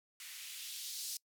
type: noise with band-pass filter sweep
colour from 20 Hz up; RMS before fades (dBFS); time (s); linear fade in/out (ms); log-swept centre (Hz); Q
violet; -45; 0.2-1.17; 2; 2000 to 5100; 1.6
effects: noise-tail reverb RT60 0.1 s tail -24 dB re dry